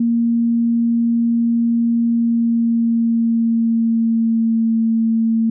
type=tone with pitch glide; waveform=sine; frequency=233.1 to 225.8 Hz; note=A#3 to A3; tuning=0 to +45 cents; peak=-13 dBFS; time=0-5.5 s; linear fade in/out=5 ms; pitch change=-55 cents; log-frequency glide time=2.07-4.78 s; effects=none